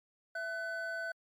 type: tone pair together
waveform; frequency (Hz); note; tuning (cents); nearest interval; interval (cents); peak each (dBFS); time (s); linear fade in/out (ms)
triangle; 665 / 1505.9; E5 / F#6; +15 / +30; octave + major second; 1415; -39 / -35; 0.35-1.12; 5
effects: MP3 96 kbps